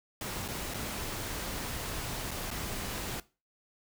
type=noise with dropouts; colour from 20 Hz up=pink; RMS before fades=-37 dBFS; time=0.21-3.2 s; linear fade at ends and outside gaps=2 ms; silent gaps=0.48-0.485 / 0.739-0.743 / 2.309-2.313 / 2.505-2.512 s; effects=noise-tail reverb RT60 0.3 s tail -19 dB re dry